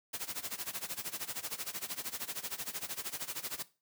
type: noise with tremolo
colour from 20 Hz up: white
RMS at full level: -37 dBFS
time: 0.13-3.63 s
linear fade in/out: 10 ms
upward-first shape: sine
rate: 13 Hz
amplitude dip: 90%
effects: noise-tail reverb RT60 0.3 s tail -17 dB re dry + high-pass 100 Hz 12 dB/octave